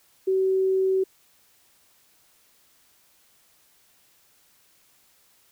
sine tone, 380 Hz, F#4, 46 cents sharp, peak -19 dBFS, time 0.27-1.04 s, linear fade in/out 10 ms, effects white hiss -61 dBFS RMS until 5.51 s

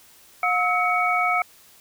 sine tone cluster, 718 / 1291 / 2239 Hz, F5 / E6 / C#7, +48 / -37 / +17 cents, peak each -23 dBFS, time 0.43-1.42 s, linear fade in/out 2 ms, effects white hiss -52 dBFS RMS until 1.8 s

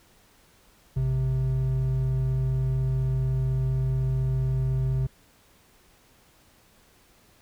triangle tone pair together, 55 / 130.81 Hz, A1 / C3, 0 / 0 cents, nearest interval octave + minor third, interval 1500 cents, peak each -28 / -21 dBFS, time 0.96-5.07 s, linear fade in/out 10 ms, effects pink hiss -59 dBFS RMS until 7.41 s

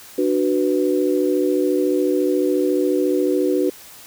sine chord, B minor, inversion first, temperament just, 296.3 / 370.4 / 493.9 Hz, D4 / F#4 / B4, +15 / +2 / 0 cents, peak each -20 / -19 / -22 dBFS, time 0.18-3.7 s, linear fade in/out 5 ms, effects white hiss -42 dBFS RMS until 4.06 s

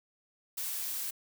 blue noise, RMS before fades -36 dBFS, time 0.57-1.11 s, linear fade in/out 10 ms, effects none

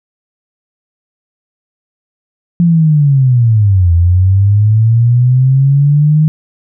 sine linear two-way sweep, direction down then up, 174.61 to 83.8 to 156.4 Hz, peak -5 dBFS, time 2.6-6.28 s, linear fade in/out 0 ms, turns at 3.93 s, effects none

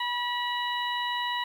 harmonic tone with a mistuned harmonic, 975 Hz, B5, 23 cents flat, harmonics 1 / 2 / 3 / 4, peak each -30 / -33 / -35 / -36 dBFS, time 0-1.44 s, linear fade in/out 5 ms, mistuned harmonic 2, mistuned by -19 cents, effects 9-bit

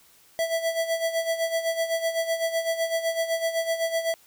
square tone with tremolo, 659.3 Hz, E5, in tune, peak -22 dBFS, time 0.39-4.14 s, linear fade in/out 0 ms, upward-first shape sine, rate 7.9 Hz, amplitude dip 70%, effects white hiss -57 dBFS RMS until 4.26 s

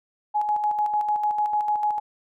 sine tone with tremolo, 840 Hz, G#5, 19 cents sharp, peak -19 dBFS, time 0.34-2 s, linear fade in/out 20 ms, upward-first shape square, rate 6.7 Hz, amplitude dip 45%, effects none

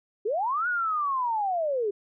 sine linear two-way sweep, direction up then down, 381.5 to 1480 to 388.3 Hz, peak -24 dBFS, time 0.25-1.91 s, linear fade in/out 10 ms, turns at 0.68 s, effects none

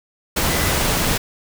sine tone in noise, 2000 Hz, B6, 21 cents sharp, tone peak -29 dBFS, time 0.49-0.72 s, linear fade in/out 10 ms, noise pink, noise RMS -19 dBFS, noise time 0.36-1.18 s, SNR -13 dB, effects none

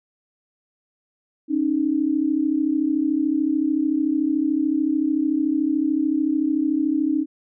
sine tone pair together, 275 / 308.6 Hz, C#4 / D#4, -14 / -14 cents, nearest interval major second, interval 200 cents, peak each -22 / -20 dBFS, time 1.48-7.26 s, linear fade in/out 50 ms, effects none

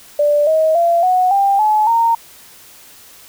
sine tone with pitch steps, 587.3 / 633.1 / 682.5 / 735.7 / 793.1 / 854.9 / 921.6 Hz, D5 / D#5 / F5 / F#5 / G5 / G#5 / A#5, 0 / +30 / -40 / -10 / +20 / +50 / -20 cents, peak -10 dBFS, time 0.19-2.15 s, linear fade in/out 5 ms, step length 280 ms, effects white hiss -42 dBFS RMS until 3.28 s

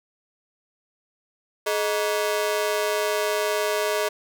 sawtooth ring-modulated tone, 523.3 Hz, C5, in tune, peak -15 dBFS, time 1.66-4.09 s, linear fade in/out 10 ms, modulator 98.9 Hz, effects none

